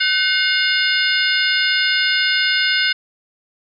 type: harmonic tone with a mistuned harmonic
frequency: 714 Hz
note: F5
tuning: 38 cents sharp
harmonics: 2 / 3 / 4 / 5 / 6 / 7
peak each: -19 / -21 / -22 / -23 / -24 / -24 dBFS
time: 0-2.93 s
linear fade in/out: 10 ms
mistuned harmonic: 2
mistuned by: +100 cents
effects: none